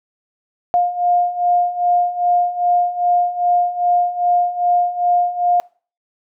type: beating tone pair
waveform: sine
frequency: 706 / 708.5 Hz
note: F5 / F5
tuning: +19 / +25 cents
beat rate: 2.5 Hz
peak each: -19 / -15 dBFS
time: 0.74-5.6 s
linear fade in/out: 0 ms
effects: noise-tail reverb RT60 0.4 s tail -24 dB re dry